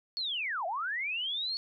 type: linear two-way sweep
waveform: sine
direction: down then up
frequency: 4431 to 637 to 4431 Hz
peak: -31 dBFS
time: 0.17-1.57 s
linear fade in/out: 0 ms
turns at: 0.66 s
effects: none